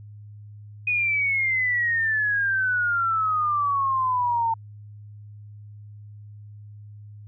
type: exponential sweep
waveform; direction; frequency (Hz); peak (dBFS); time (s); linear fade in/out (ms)
sine; down; 2489 to 899; -20; 0.87-4.54; 5
effects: added 104 Hz sine -40 dBFS peak until 7.27 s